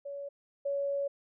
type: tone pair in turn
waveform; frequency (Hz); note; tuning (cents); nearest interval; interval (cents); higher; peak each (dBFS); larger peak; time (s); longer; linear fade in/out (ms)
sine; 564 / 561.4; C#5 / C#5; +30 / +22; unison; 8; first; -37 / -29; second; 0.05-0.29 / 0.65-1.08; second; 10
effects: none